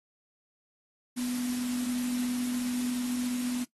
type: tone in noise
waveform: sine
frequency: 246.9 Hz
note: B3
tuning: in tune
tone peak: -29 dBFS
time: 1.16-3.65 s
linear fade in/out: 20 ms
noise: white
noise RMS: -40 dBFS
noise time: 1.16-3.65 s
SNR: +8 dB
effects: noise-tail reverb RT60 0.1 s tail -17 dB re dry + AAC 32 kbps